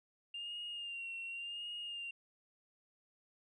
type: tone with vibrato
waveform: sine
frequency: 2794 Hz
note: F7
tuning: in tune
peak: -40 dBFS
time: 0.34-2.11 s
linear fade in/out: 5 ms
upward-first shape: sine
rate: 0.9 Hz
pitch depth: 44 cents each way
effects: tanh soft clip ceiling -37 dBFS